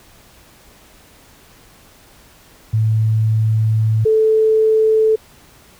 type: tone pair in turn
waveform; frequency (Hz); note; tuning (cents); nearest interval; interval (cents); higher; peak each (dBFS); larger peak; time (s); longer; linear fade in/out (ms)
sine; 110 / 438.1; A2 / A4; 0 / -7; 2 octaves; 2393; second; -12 / -10; second; 2.73-4.05 / 4.05-5.16; first; 10
effects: pink hiss -47 dBFS RMS until 5.79 s